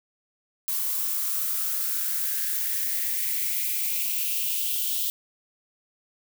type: noise with high-pass filter sweep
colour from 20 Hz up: violet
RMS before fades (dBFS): -27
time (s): 0.68-5.1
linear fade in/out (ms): 0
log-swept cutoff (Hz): 990 to 3300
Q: 4.6
effects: none